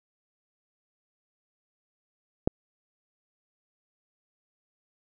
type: click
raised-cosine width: 2 ms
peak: -8 dBFS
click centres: 2.475 s
effects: none